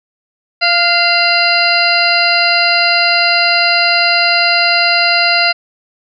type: harmonic tone with a mistuned harmonic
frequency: 690 Hz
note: F5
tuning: 21 cents flat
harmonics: 1 / 2 / 3 / 4 / 6 / 7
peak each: -16 / -16 / -16 / -16 / -16 / -16 dBFS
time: 0.61-5.53 s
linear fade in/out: 20 ms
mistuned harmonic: 2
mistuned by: +34 cents
effects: none